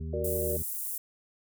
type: harmonic tone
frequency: 79.5 Hz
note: D#2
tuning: 38 cents sharp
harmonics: 1 / 2 / 3 / 5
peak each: -34 / -40 / -44 / -48 dBFS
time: 0-0.63 s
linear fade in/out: 10 ms
type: chord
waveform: sine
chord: Gb augmented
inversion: none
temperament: equal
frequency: 370 / 466.2 / 587.3 Hz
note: Gb4 / Bb4 / D5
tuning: 0 / 0 / 0 cents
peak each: -34 dBFS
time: 0.13-0.57 s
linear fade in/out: 5 ms
type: high-pass noise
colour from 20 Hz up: pink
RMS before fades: -35 dBFS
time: 0.24-0.98 s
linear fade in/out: 5 ms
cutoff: 10000 Hz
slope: 24 dB/octave
effects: none